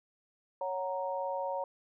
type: chord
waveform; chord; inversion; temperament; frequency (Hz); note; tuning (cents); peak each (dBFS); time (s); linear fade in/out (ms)
sine; F# major; second; equal; 554.4 / 740 / 932.3; C#5 / F#5 / A#5; 0 / 0 / 0; -35 / -40 / -36; 0.61-1.64; 2
effects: none